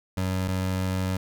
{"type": "tone pair in turn", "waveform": "25% pulse", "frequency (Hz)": [93.5, 93.5], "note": ["F#2", "F#2"], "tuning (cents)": [19, 19], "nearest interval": "unison", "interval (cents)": 0, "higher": "neither", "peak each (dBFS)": -21, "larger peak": "neither", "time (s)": [[0.17, 0.48], [0.48, 1.17]], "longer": "second", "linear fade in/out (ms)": 5, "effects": []}